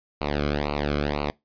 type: tone with flanger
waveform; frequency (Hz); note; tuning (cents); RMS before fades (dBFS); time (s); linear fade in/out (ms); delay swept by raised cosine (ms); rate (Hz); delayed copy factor
sawtooth; 73; D2; -10; -26; 0.21-1.3; 0; 0.58 to 1.11; 2; -0.95
effects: noise-tail reverb RT60 0.2 s tail -24 dB re dry + resampled to 11025 Hz